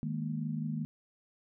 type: chord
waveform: sine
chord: D# suspended fourth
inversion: none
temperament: equal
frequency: 155.56 / 207.7 / 233.1 Hz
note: D#3 / G#3 / A#3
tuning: 0 / 0 / 0 cents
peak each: -35 / -39 / -37 dBFS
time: 0.03-0.85 s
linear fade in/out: 0 ms
effects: none